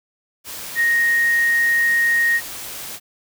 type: tone in noise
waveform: sine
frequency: 1867 Hz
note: A#6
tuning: 2 cents sharp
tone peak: -14 dBFS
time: 0.75-2.41 s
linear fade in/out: 50 ms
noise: white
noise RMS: -32 dBFS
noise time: 0.44-3 s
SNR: +15 dB
effects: none

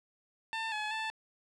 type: tone with pitch steps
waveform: 15% pulse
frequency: 895 / 851 / 881 Hz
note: A5 / G#5 / A5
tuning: +29 / +42 / +2 cents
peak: -27 dBFS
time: 0.53-1.1 s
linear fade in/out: 0 ms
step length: 190 ms
effects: low-pass 5000 Hz 12 dB/octave

